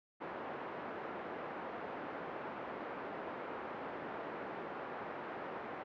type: band-pass noise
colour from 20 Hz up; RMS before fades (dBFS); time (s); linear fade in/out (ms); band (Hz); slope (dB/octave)
pink; -44; 0.2-5.84; 20; 340 to 1400; 12
effects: low-pass 3000 Hz 12 dB/octave